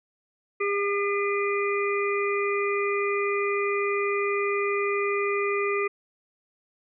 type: harmonic tone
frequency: 403.6 Hz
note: G#4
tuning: 49 cents flat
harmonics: 1 / 3 / 5 / 6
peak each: -25 / -30 / -32 / -32 dBFS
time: 0.6-5.88 s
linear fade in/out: 10 ms
effects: none